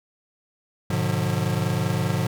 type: chord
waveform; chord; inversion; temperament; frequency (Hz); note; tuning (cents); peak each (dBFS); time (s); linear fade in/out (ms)
square; G# diminished seventh; none; just; 103.83 / 124.59 / 149.51 / 179.41; G#2 / B2 / D3 / F3; 0 / +16 / +31 / +47; -28; 0.9-2.27; 5
effects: none